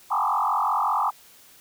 sine tone with frequency modulation, 1011 Hz, B5, 40 cents sharp, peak -20 dBFS, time 0.1-1.11 s, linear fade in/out 20 ms, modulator 45.3 Hz, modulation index 5.2, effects white hiss -52 dBFS RMS until 1.6 s

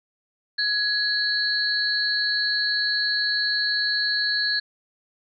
sine tone cluster, 1677 / 4069 / 4357 Hz, G#6 / C8 / C#8, +16 / -49 / -31 cents, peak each -24 / -27 / -25 dBFS, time 0.58-4.6 s, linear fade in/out 10 ms, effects none

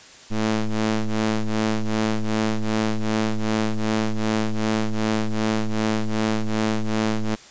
sawtooth ring-modulated tone, 109.3 Hz, A2, 11 cents flat, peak -13 dBFS, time 0.3-7.36 s, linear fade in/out 20 ms, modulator 108 Hz, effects white hiss -45 dBFS RMS until 7.5 s + resampled to 16000 Hz

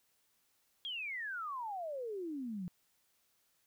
sine exponential sweep, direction down, 3322 to 170.8 Hz, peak -38 dBFS, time 0.85-2.68 s, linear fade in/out 0 ms, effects white hiss -75 dBFS RMS until 3.66 s

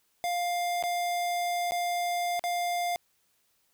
square tone with dropouts, 702 Hz, F5, 9 cents sharp, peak -28 dBFS, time 0.24-2.96 s, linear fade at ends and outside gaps 0 ms, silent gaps 0.826-0.837 / 1.71-1.72 / 2.394-2.439 s, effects white hiss -71 dBFS RMS until 3.73 s

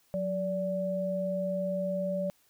sine tone pair together, 182.69 / 580 Hz, F#3 / D5, -22 / -22 cents, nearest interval octave + minor sixth, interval 2000 cents, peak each -33 / -30 dBFS, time 0.14-2.3 s, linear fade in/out 0 ms, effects white hiss -67 dBFS RMS until 2.49 s

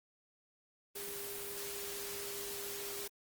sine tone in noise, 402.8 Hz, G4, 47 cents sharp, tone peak -46 dBFS, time 0.95-3.08 s, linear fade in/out 10 ms, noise white, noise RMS -43 dBFS, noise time 0.95-3.08 s, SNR -6 dB, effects Opus 24 kbps

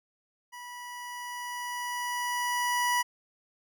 25% pulse tone with level ramp, 975 Hz, B5, 23 cents flat, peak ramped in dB -38 to -20 dBFS, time 0.52-3.03 s, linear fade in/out 20 ms, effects none

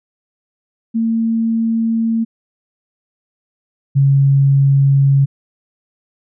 sine tone pair in turn, 226.7 / 138.1 Hz, A#3 / C#3, -48 / -6 cents, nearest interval major sixth, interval 858 cents, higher first, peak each -13 / -8 dBFS, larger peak second, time 0.94-2.25 / 3.95-5.26 s, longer neither, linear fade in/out 20 ms, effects none

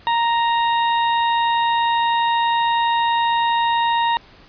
40% pulse tone, 932.3 Hz, A#5, in tune, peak -15 dBFS, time 0.07-4.17 s, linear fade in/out 0 ms, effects pink hiss -47 dBFS RMS until 4.48 s + resampled to 11025 Hz

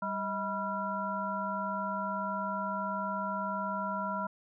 harmonic tone with a mistuned harmonic, 196 Hz, G3, in tune, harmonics 1 / 3 / 5 / 7, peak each -38 / -39 / -35 / -37 dBFS, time 0.02-4.27 s, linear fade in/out 5 ms, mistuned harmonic 3, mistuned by +130 cents, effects none

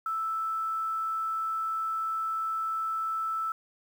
sine tone with quantisation, 1318.5 Hz, E6, in tune, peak -28 dBFS, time 0.06-3.52 s, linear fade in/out 2 ms, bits 9, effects none

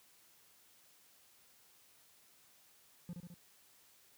triangle tone with echo, 174.61 Hz, F3, in tune, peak -39 dBFS, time 3.09-3.13 s, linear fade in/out 0 ms, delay 70 ms, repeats 3, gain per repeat -3 dB, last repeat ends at 3.34 s, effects white hiss -66 dBFS RMS until 4.17 s + high-pass 60 Hz 12 dB/octave

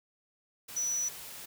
sine tone in noise, 5920 Hz, F#8, in tune, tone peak -29 dBFS, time 0.76-1.09 s, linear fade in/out 10 ms, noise white, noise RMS -45 dBFS, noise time 0.68-1.46 s, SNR +13 dB, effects none

